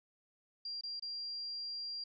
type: tone with dropouts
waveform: sine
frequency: 4760 Hz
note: D8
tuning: 22 cents sharp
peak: -39 dBFS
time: 0.65-2.04 s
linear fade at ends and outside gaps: 5 ms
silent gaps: 0.811-0.835 / 0.997-1.023 s
effects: none